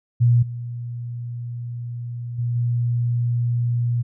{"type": "tone with level steps", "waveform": "sine", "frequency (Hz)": 119.8, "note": "A#2", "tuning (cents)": 48, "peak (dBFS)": [-12, -27, -20, -18], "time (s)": [0.2, 4.03], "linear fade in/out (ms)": 20, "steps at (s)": [0.42, 2.38, 2.55], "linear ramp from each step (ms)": 10, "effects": []}